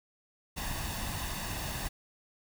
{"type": "noise with comb filter", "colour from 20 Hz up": "pink", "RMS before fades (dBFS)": -36, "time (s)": [0.56, 1.89], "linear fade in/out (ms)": 20, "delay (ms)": 1.1, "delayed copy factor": 0.55, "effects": []}